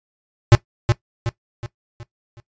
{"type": "tone with echo", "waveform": "square", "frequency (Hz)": 117.9, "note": "A#2", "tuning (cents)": 20, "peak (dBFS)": -6, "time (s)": [0.52, 0.55], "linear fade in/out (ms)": 0, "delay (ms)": 370, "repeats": 5, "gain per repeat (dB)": -7, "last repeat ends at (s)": 2.4, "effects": ["noise-tail reverb RT60 0.1 s tail -17 dB re dry", "resampled to 16000 Hz"]}